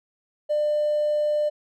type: tone with hard clipping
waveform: triangle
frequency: 598 Hz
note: D5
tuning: 31 cents sharp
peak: -20 dBFS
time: 0.49-1.5 s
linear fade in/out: 20 ms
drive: 3 dB
effects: none